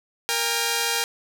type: tone pair together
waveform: 5% pulse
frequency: 466.2 / 805.8 Hz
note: A#4 / G5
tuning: 0 / +48 cents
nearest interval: major sixth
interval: 948 cents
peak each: -13 dBFS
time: 0.29-1.04 s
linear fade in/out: 0 ms
effects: 8-bit